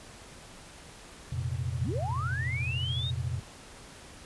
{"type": "chord", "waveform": "sine", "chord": "F suspended fourth", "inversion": "none", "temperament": "equal with one note detuned", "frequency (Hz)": [87.31, 116.95, 130.81], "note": ["F2", "Bb2", "C3"], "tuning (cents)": [0, 6, 0], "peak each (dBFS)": -34, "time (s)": [1.32, 3.4], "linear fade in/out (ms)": 5}
{"type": "linear sweep", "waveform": "sine", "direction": "up", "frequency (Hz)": [43.19, 3791], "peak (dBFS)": -33, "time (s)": [1.8, 3.11], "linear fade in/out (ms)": 10}
{"effects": ["pink hiss -49 dBFS RMS until 4.25 s", "resampled to 24000 Hz"]}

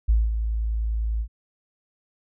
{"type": "tone with ADSR envelope", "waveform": "sine", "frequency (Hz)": 55, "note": "A1", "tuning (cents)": 0, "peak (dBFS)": -14, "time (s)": [0.08, 1.28], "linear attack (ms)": 15, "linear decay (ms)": 210, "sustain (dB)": -8, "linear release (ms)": 76, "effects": []}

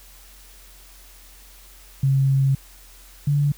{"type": "tone pair in turn", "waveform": "sine", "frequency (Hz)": [135.6, 144.3], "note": ["C#3", "D3"], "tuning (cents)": [-38, -30], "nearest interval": "minor second", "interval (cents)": 108, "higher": "second", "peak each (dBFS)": [-15, -16], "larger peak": "first", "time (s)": [[2.03, 2.55], [3.27, 3.52]], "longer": "first", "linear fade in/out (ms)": 5, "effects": ["added 44 Hz sine -47 dBFS peak until 3.57 s", "white hiss -49 dBFS RMS until 3.57 s"]}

